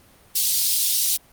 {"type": "high-pass noise", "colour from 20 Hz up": "pink", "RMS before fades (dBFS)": -20, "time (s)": [0.35, 1.17], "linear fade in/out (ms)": 10, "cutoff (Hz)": 4000, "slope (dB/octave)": 24, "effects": ["pink hiss -53 dBFS RMS until 1.32 s", "Opus 32 kbps"]}